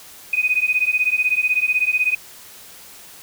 sine beating tone pair, 2489 / 2505 Hz, D#7 / D#7, 0 / +11 cents, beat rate 16 Hz, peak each -19 dBFS, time 0.33-2.15 s, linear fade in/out 5 ms, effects white hiss -42 dBFS RMS until 3.22 s

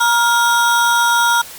square ring-modulated tone, 1174.7 Hz, D6, in tune, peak -9 dBFS, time 0-1.42 s, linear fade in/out 10 ms, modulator 231 Hz, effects white hiss -34 dBFS RMS until 1.58 s + Opus 48 kbps

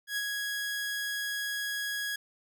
sawtooth tone with ADSR envelope, 1661.2 Hz, G#6, in tune, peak -25 dBFS, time 0.07-2.16 s, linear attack 100 ms, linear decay 40 ms, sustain -3 dB, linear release 5 ms, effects none

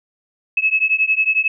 sine beating tone pair, 2581 / 2592 Hz, E7 / E7, -37 / -30 cents, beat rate 11 Hz, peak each -17 dBFS, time 0.57-1.48 s, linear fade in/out 5 ms, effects none

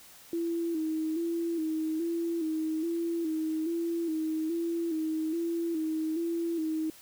sine tone with vibrato, 326 Hz, E4, 19 cents flat, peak -28 dBFS, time 0.33-6.9 s, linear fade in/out 2 ms, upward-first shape square, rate 1.2 Hz, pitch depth 55 cents each way, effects white hiss -53 dBFS RMS until 7.01 s

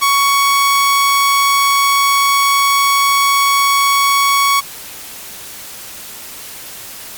sawtooth tone, 1116 Hz, C#6, 11 cents sharp, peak -6 dBFS, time 0.01-4.61 s, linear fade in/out 20 ms, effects white hiss -31 dBFS RMS until 7.17 s + MP3 96 kbps

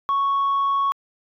sine tone, 1108.7 Hz, C#6, in tune, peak -16 dBFS, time 0.09-0.92 s, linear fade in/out 0 ms, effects tanh soft clip ceiling -16 dBFS

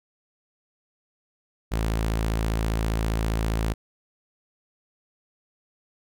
sawtooth tone, 55 Hz, A1, in tune, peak -19 dBFS, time 1.71-3.74 s, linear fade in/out 20 ms, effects none

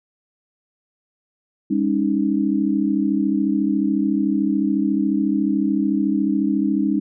sine chord, Ab suspended fourth, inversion none, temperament equal with one note detuned, 202.6 / 277.2 / 311.1 Hz, Ab3 / Db4 / Eb4, -43 / 0 / 0 cents, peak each -21 dBFS, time 1.7-7 s, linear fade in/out 10 ms, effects none

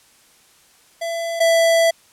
square tone pair in turn, 670 / 663.5 Hz, E5 / E5, +28 / +11 cents, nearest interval unison, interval 17 cents, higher first, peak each -23 / -13 dBFS, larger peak second, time 1.01-1.4 / 1.4-1.91 s, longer second, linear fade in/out 10 ms, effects white hiss -53 dBFS RMS until 2.12 s + low-pass 11000 Hz 12 dB/octave

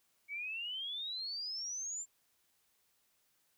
sine exponential sweep, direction up, 2226 to 7400 Hz, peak -38 dBFS, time 0.28-2.06 s, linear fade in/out 50 ms, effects white hiss -75 dBFS RMS until 3.57 s

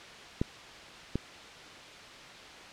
clicks, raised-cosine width 3 ms, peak -14 / -16 dBFS, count 2, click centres 0.415 / 1.156 s, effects white hiss -47 dBFS RMS until 2.72 s + low-pass 4000 Hz 12 dB/octave

